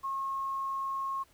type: tone with quantisation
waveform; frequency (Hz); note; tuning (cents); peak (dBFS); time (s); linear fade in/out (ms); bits
sine; 1083; C#6; -41; -31; 0.03-1.24; 20; 10
effects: pink hiss -64 dBFS RMS until 1.33 s